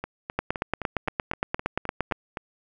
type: two click trains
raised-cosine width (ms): 0.5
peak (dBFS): -9 / -16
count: 16 / 10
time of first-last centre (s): 0.39-2.122 / 0.04-2.372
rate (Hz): 8.66 / 3.86
effects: none